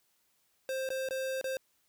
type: tone with dropouts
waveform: square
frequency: 527 Hz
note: C5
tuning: 12 cents sharp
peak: -33 dBFS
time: 0.69-1.57 s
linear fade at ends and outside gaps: 1 ms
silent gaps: 0.89-0.903 / 1.088-1.108 / 1.413-1.442 s
effects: white hiss -73 dBFS RMS until 1.88 s